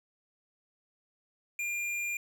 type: tone with tanh clipping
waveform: sine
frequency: 2400 Hz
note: D7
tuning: 37 cents sharp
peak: -33 dBFS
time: 1.59-2.17 s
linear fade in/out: 2 ms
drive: 14 dB
effects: none